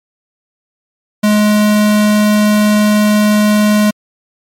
square tone, 210.2 Hz, G#3, 21 cents sharp, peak -8 dBFS, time 1.23-3.91 s, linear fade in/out 10 ms, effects MP3 64 kbps

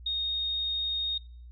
sine tone, 3712 Hz, A#7, 8 cents flat, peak -27 dBFS, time 0.06-1.18 s, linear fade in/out 5 ms, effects noise-tail reverb RT60 0.5 s tail -23 dB re dry + added 60 Hz sine -44 dBFS peak until 1.51 s

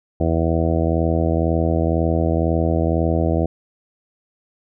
harmonic tone, 82 Hz, E2, 9 cents flat, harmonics 1 / 2 / 3 / 4 / 5 / 6 / 7 / 8 / 9, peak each -20 / -23 / -26 / -23 / -30 / -26 / -28 / -26 / -31 dBFS, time 0.2-3.46 s, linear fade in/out 5 ms, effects none

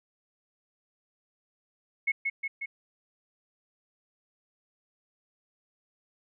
sine tone with echo, 2186 Hz, C#7, 25 cents flat, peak -23 dBFS, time 2.07-2.12 s, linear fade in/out 10 ms, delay 180 ms, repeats 3, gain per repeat -3 dB, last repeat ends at 2.66 s, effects none

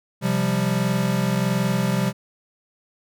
square chord, C suspended fourth, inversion none, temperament equal, 130.81 / 174.61 / 196 Hz, C3 / F3 / G3, 0 / 0 / 0 cents, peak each -25 / -25 / -24 dBFS, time 0.21-2.13 s, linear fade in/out 50 ms, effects none

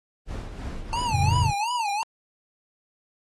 brown noise with tremolo, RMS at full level -31 dBFS, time 0.26-1.55 s, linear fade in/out 50 ms, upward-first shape triangle, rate 3 Hz, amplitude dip 60%
square tone with vibrato, 889 Hz, A5, 18 cents sharp, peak -25 dBFS, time 0.93-2.03 s, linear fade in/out 0 ms, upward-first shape sine, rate 2.8 Hz, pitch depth 180 cents each way
sine chord, F augmented, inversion none, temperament equal, 87.31 / 110 / 138.59 Hz, F2 / A2 / C#3, 0 / 0 / 0 cents, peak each -24 dBFS, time 1.11-1.51 s, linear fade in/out 20 ms
effects low-pass 9000 Hz 12 dB/octave + AAC 32 kbps

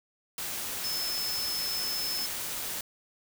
sine tone in noise, 5240 Hz, E8, 11 cents flat, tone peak -31 dBFS, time 0.84-2.26 s, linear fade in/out 2 ms, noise white, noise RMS -35 dBFS, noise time 0.38-2.81 s, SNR +1 dB, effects none

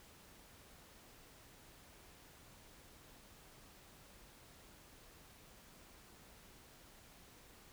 silence, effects pink hiss -61 dBFS RMS until 7.72 s

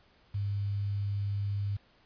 sine tone with quantisation, 100.8 Hz, G2, 49 cents sharp, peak -29 dBFS, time 0.34-1.77 s, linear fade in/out 10 ms, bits 9, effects pink hiss -64 dBFS RMS until 2.05 s + resampled to 11025 Hz

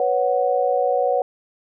sine chord, B suspended second, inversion none, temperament equal, 493.9 / 554.4 / 740 Hz, B4 / C#5 / F#5, 0 / 0 / 0 cents, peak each -21 dBFS, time 0-1.22 s, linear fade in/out 2 ms, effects none

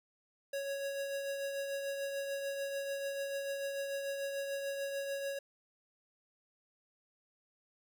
square tone with tremolo, 554.4 Hz, C#5, in tune, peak -35 dBFS, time 0.53-5.39 s, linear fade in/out 5 ms, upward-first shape triangle, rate 6.8 Hz, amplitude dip 40%, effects none

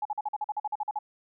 sine tone bursts, 843 Hz, G#5, 26 cents sharp, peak -27 dBFS, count 13, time 0.02-0.989 s, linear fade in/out 5 ms, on 33 ms, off 45 ms, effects none

